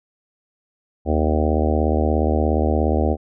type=harmonic tone; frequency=77 Hz; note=D#2; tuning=17 cents flat; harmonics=1 / 3 / 4 / 5 / 6 / 7 / 8 / 9 / 10; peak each=-19 / -24 / -25 / -26 / -27 / -27 / -28 / -29 / -29 dBFS; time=1.05-3.17 s; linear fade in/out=50 ms; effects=none